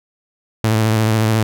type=tone with vibrato; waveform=sawtooth; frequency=110.1 Hz; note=A2; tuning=2 cents sharp; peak=-9 dBFS; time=0.64-1.43 s; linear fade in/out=0 ms; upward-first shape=sine; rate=14 Hz; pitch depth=37 cents each way; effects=none